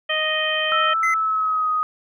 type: harmonic tone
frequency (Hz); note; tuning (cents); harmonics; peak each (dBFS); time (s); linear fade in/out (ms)
622.3; D#5; 0; 1 / 2 / 3 / 4 / 5; -26 / -29 / -24 / -28 / -24; 0.09-0.94; 10
type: tone with pitch glide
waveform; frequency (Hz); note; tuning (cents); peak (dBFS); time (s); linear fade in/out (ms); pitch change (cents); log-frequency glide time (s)
sine; 1318.5 to 1250.3; E6 to D#6; 0 to +8; -18; 0.72-1.83; 0; -92; 1.1-1.7
type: tone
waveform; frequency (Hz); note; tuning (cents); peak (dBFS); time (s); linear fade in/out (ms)
triangle; 2046; C7; -39; -18; 1.03-1.14; 2
effects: none